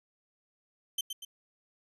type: tone with echo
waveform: sawtooth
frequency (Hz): 3106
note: G7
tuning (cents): -17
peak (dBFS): -26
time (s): 0.98-1.01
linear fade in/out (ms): 5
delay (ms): 120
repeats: 2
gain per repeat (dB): -6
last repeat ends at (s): 1.25
effects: resampled to 32000 Hz